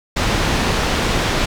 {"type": "low-pass noise", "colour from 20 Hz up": "pink", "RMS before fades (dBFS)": -18, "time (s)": [0.16, 1.46], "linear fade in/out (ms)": 10, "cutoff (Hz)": 5100, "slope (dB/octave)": 12, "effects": []}